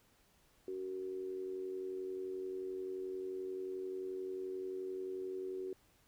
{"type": "tone with amplitude modulation", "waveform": "sine", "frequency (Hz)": 375.3, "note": "F#4", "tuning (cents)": 25, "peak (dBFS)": -36, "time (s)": [0.68, 5.73], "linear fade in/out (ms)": 2, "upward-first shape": "sine", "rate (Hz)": 91.4, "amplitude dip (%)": 60, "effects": ["pink hiss -70 dBFS RMS until 6.07 s"]}